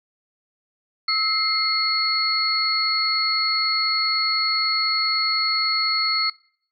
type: tone cluster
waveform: sine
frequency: 1299 / 2102 / 4364 Hz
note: E6 / C7 / C#8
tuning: -26 / +7 / -28 cents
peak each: -26 / -26 / -20 dBFS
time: 1.08-6.3 s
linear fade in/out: 5 ms
effects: noise-tail reverb RT60 0.6 s tail -23 dB re dry